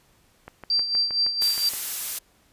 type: click train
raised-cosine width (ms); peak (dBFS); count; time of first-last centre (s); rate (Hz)
0.5; -23; 9; 0.48-1.736; 6.37
type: tone with tremolo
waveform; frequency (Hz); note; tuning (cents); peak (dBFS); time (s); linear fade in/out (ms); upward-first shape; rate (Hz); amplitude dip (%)
sine; 4700; D8; +1; -18; 0.7-1.69; 2; sine; 4.3; 65
type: noise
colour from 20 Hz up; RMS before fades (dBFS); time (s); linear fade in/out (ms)
blue; -28; 1.41-2.19; 10
effects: pink hiss -61 dBFS RMS until 2.52 s + resampled to 32000 Hz